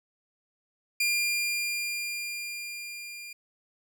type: tone with level ramp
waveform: sawtooth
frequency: 2400 Hz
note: D7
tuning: 37 cents sharp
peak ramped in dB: -20 to -37 dBFS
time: 1-3.33 s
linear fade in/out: 5 ms
effects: none